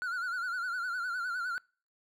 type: tone with vibrato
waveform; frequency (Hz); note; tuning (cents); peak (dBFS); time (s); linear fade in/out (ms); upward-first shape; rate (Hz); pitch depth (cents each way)
triangle; 1436; F6; +48; -30; 0.02-1.58; 0; sine; 9.8; 88
effects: noise-tail reverb RT60 0.4 s tail -26 dB re dry